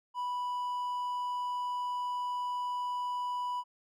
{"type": "tone", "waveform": "triangle", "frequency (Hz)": 986, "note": "B5", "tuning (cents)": -3, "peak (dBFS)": -30, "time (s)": [0.14, 3.64], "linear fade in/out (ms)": 50, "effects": []}